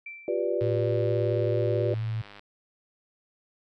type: tone with exponential decay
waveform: sine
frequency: 2340 Hz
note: D7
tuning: 7 cents flat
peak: -35 dBFS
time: 0.06-0.66 s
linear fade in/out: 5 ms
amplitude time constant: 130 ms
type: chord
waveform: sine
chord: G dominant seventh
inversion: third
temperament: equal with one note detuned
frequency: 353.5 / 392 / 493.9 / 587.3 Hz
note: F4 / G4 / B4 / D5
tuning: +21 / 0 / 0 / 0 cents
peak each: -30 dBFS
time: 0.28-1.94 s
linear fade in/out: 2 ms
type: click train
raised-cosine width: 0.3 ms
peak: -30 dBFS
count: 183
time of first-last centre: 0.61-2.394 s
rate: 102 Hz
type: tone with vibrato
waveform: sine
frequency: 112.3 Hz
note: A2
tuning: 36 cents sharp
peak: -27 dBFS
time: 0.61-2.22 s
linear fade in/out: 10 ms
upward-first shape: square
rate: 4.3 Hz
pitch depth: 8 cents each way
effects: none